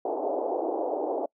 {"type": "band-pass noise", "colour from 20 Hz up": "white", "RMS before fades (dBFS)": -29, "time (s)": [0.05, 1.26], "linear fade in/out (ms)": 5, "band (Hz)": [300, 790], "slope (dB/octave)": 48, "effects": ["noise-tail reverb RT60 0.1 s tail -25 dB re dry"]}